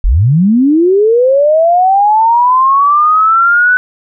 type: linear sweep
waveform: sine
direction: up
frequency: 32.7 to 1503 Hz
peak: -5 dBFS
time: 0.04-3.77 s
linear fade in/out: 0 ms
effects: none